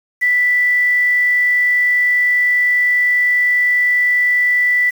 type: tone with quantisation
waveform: sine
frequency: 1975 Hz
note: B6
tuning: in tune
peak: -11 dBFS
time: 0.21-4.91 s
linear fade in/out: 20 ms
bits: 6
effects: none